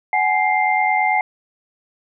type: tone cluster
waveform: sine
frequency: 749 / 838 / 2099 Hz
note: F#5 / G#5 / C7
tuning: +21 / +15 / +5 cents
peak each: -19 dBFS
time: 0.13-1.21 s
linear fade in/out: 2 ms
effects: none